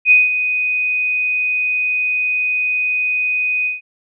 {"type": "tone with ADSR envelope", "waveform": "sine", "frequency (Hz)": 2494, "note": "D#7", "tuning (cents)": 3, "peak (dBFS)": -5, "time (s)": [0.05, 3.81], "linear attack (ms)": 60, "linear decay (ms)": 180, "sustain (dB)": -10, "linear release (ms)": 150, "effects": []}